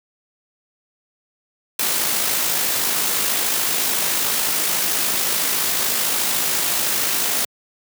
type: noise with amplitude modulation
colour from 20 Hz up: white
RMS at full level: -19 dBFS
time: 1.79-7.45 s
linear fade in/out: 5 ms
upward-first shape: sine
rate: 53.8 Hz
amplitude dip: 30%
effects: high-pass 150 Hz 12 dB/octave